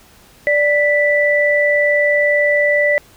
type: tone pair together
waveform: sine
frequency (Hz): 586.9 / 1975.5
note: D5 / B6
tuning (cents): -1 / 0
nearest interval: octave + major sixth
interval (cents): 2101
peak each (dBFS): -14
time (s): 0.47-2.98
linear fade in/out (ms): 0
effects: pink hiss -47 dBFS RMS until 3.16 s